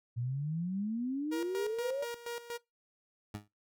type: exponential sweep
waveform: sine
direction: up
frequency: 115.5 to 587.3 Hz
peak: -32 dBFS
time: 0.16-2.05 s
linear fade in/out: 20 ms
type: tone with tremolo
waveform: sawtooth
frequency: 473.4 Hz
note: A#4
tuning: 27 cents sharp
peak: -33 dBFS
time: 1.31-2.58 s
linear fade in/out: 20 ms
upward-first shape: square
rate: 4.2 Hz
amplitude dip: 75%
type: tone with exponential decay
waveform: 20% pulse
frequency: 103.83 Hz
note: G#2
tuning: in tune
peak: -31 dBFS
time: 3.34-3.48 s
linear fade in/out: 5 ms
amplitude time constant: 29 ms
effects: noise-tail reverb RT60 0.2 s tail -22 dB re dry